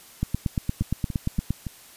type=two click trains; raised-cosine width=5 ms; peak=-18 / -11 dBFS; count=4 / 12; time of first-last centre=0.82-1.667 / 0.23-1.506 s; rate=3.54 / 8.62 Hz; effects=white hiss -49 dBFS RMS until 1.96 s + resampled to 32000 Hz